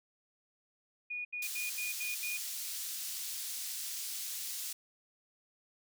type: tone bursts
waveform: sine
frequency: 2455 Hz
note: D#7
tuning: 24 cents flat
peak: -36 dBFS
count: 6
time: 1.1-2.375 s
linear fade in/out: 10 ms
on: 150 ms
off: 75 ms
type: high-pass noise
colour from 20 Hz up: pink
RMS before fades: -40 dBFS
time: 1.42-4.73 s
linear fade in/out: 5 ms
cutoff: 4900 Hz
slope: 12 dB/octave
effects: none